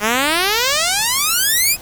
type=exponential sweep; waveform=5% pulse; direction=up; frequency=201.4 to 2567 Hz; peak=-3 dBFS; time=0-1.77 s; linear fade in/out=50 ms; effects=pink hiss -37 dBFS RMS until 1.81 s